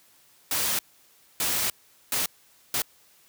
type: noise bursts at uneven times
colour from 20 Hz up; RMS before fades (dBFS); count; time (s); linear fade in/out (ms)
white; -26; 4; 0.51-0.79 / 1.4-1.7 / 2.12-2.26 / 2.74-2.82; 2
effects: white hiss -59 dBFS RMS until 3.28 s + high-pass 60 Hz 12 dB/octave